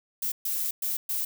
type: noise bursts at uneven times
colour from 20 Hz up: violet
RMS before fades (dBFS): -29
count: 4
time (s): 0.22-0.32 / 0.45-0.71 / 0.82-0.97 / 1.09-1.25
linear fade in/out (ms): 5
effects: none